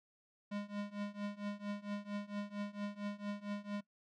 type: tone with tremolo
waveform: square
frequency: 204.6 Hz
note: G#3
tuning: 26 cents flat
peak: -37 dBFS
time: 0.51-3.81 s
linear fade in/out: 10 ms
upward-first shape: triangle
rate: 4.4 Hz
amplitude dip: 95%
effects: noise-tail reverb RT60 0.1 s tail -20 dB re dry + low-pass 4000 Hz 12 dB/octave